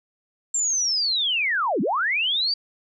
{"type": "linear two-way sweep", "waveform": "sine", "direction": "down then up", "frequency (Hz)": [7459, 170.6, 4730], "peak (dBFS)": -20, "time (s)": [0.54, 2.54], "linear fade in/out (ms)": 5, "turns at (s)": 1.81, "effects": []}